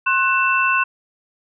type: tone cluster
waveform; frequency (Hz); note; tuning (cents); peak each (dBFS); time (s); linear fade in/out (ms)
sine; 1066 / 1488 / 2667; C6 / F#6 / E7; +32 / +9 / +20; -19; 0.06-0.84; 10
effects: none